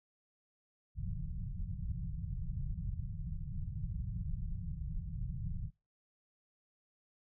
pink low-pass noise, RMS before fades -39 dBFS, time 0.95-5.71 s, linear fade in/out 50 ms, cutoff 180 Hz, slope 96 dB/octave, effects noise-tail reverb RT60 0.3 s tail -26 dB re dry

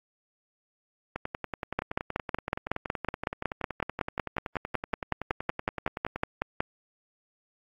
two click trains, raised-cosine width 0.5 ms, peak -11 / -17 dBFS, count 27 / 54, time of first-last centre 1.79-6.605 / 1.16-6.16 s, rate 5.4 / 10.6 Hz, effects AAC 32 kbps

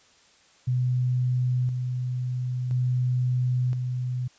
sine tone with tremolo, 125.5 Hz, B2, 28 cents sharp, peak -21 dBFS, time 0.67-4.28 s, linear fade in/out 10 ms, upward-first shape square, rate 0.49 Hz, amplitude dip 40%, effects white hiss -58 dBFS RMS until 4.38 s + resampled to 16000 Hz

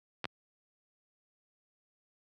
clicks, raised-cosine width 0.3 ms, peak -18 dBFS, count 2, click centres 0.243 / 0.254 s, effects high-pass 100 Hz 12 dB/octave

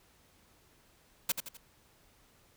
white noise with echo, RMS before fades -29 dBFS, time 1.29-1.32 s, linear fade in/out 5 ms, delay 84 ms, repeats 3, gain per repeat -7 dB, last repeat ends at 1.572 s, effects pink hiss -65 dBFS RMS until 2.56 s

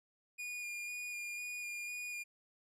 45% pulse tone with vibrato, 2434 Hz, D#7, 39 cents flat, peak -40 dBFS, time 0.38-2.24 s, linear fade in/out 20 ms, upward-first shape square, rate 2 Hz, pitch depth 13 cents each way, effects low-pass 12000 Hz 12 dB/octave

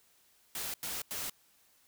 white noise bursts, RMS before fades -38 dBFS, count 3, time 0.55-1.298 s, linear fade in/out 2 ms, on 190 ms, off 89 ms, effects white hiss -67 dBFS RMS until 1.87 s

